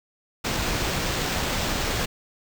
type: noise with sample-and-hold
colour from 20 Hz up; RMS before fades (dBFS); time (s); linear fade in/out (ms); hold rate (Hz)
pink; -26; 0.44-2.06; 10; 11025
effects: none